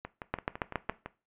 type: two click trains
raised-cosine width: 0.5 ms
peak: -23 / -14 dBFS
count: 7 / 5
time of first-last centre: 0.05-1.06 / 0.34-0.896 s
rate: 5.94 / 7.19 Hz
effects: noise-tail reverb RT60 0.3 s tail -17 dB re dry + resampled to 8000 Hz